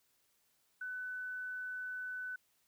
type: tone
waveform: sine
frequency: 1500 Hz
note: F#6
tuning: 23 cents sharp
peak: -39 dBFS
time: 0.81-2.36 s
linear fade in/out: 5 ms
effects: white hiss -75 dBFS RMS until 2.67 s